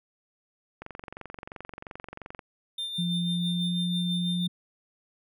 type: click train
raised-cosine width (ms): 0.5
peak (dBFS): -24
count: 37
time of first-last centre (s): 0.82-2.392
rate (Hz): 22.9
type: tone with tremolo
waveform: triangle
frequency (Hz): 3601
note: A7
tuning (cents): +39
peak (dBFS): -28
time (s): 2.78-4.47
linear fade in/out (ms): 5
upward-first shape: sine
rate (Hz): 6.1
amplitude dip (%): 45
type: tone with pitch glide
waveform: sine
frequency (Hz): 174.61 to 176.84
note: F3 to F3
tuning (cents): 0 to +22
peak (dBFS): -26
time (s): 2.98-4.48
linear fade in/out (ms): 10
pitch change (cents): +22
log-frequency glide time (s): 3.44-3.71
effects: none

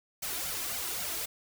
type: noise with flanger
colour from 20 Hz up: white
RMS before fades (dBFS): -35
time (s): 0.22-1.26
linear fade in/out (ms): 10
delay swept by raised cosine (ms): 1.3 to 3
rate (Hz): 3.8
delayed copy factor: +0.75
effects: none

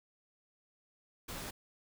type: noise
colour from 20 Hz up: pink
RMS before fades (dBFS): -43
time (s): 1.28-1.51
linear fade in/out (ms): 10
effects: none

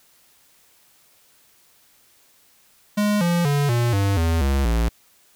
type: tone with pitch steps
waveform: square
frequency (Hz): 207.7 / 172.65 / 143.51 / 119.29 / 99.16 / 82.43 / 68.52 / 56.95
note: G#3 / F3 / D3 / A#2 / G2 / E2 / C#2 / A#1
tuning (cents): 0 / -20 / -40 / +40 / +20 / 0 / -19 / -40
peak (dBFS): -18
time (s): 2.97-4.89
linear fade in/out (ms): 10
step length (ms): 240
effects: white hiss -57 dBFS RMS until 5.35 s

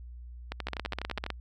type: two click trains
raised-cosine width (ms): 0.3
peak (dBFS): -16 / -18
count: 11 / 10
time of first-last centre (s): 0.67-1.303 / 0.52-1.264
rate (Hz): 15.8 / 12.1
effects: added 60 Hz sine -42 dBFS peak until 1.4 s

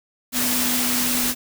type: tone in noise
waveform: sine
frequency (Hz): 246.9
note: B3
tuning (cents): 0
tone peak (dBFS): -26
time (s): 0.32-1.35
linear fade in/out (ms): 50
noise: white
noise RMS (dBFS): -22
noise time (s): 0.32-1.35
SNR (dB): -7
effects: none

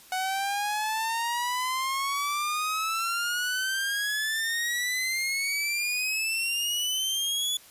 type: exponential sweep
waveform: sawtooth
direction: up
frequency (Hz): 740 to 3448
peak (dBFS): -23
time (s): 0.12-7.57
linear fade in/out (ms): 2
effects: white hiss -52 dBFS RMS until 7.7 s + resampled to 32000 Hz

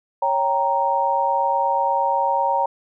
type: chord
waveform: sine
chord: G diminished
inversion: second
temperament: equal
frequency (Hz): 554.4 / 784 / 932.3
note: Db5 / G5 / Bb5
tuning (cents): 0 / 0 / 0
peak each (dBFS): -24 / -23 / -19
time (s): 0.22-2.66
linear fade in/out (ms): 5
effects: none

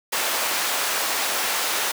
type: high-pass noise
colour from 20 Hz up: pink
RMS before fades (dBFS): -24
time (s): 0.12-1.92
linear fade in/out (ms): 10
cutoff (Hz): 700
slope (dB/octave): 12
effects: none

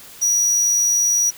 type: tone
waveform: square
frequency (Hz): 5800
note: F#8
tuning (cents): -35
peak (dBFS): -15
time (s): 0.21-1.31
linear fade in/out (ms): 20
effects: white hiss -41 dBFS RMS until 1.37 s

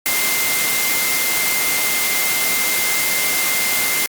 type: tone in noise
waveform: sine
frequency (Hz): 2093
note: C7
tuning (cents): 0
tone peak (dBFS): -22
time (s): 0.06-4.06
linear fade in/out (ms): 0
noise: white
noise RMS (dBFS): -19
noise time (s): 0.06-4.06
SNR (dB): -6
effects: high-pass 150 Hz 12 dB/octave + Opus 48 kbps

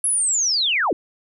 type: linear sweep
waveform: sine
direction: down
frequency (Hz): 10940 to 246.9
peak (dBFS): -17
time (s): 0.04-0.93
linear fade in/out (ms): 2
effects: none

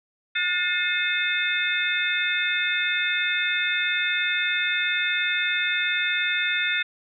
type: tone cluster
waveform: sine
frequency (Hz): 1440 / 1777 / 2136 / 2565 / 3586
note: F#6 / A6 / C7 / E7 / A7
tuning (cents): -47 / +17 / +35 / -48 / +32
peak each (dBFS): -28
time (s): 0.35-6.83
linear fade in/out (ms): 10
effects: none

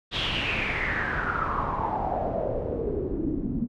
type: noise with low-pass filter sweep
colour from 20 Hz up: pink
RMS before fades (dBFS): -28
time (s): 0.11-3.68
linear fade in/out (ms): 50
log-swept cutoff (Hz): 3500 to 230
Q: 6.7
effects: none

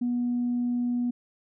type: tone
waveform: sine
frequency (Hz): 243.2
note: B3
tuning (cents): -26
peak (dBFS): -23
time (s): 0.01-1.11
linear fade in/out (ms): 10
effects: tanh soft clip ceiling -20 dBFS

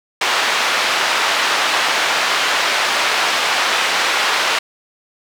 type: band-pass noise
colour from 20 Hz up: pink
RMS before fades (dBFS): -17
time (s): 0.21-4.59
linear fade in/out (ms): 5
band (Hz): 880 to 4300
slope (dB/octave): 12
effects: none

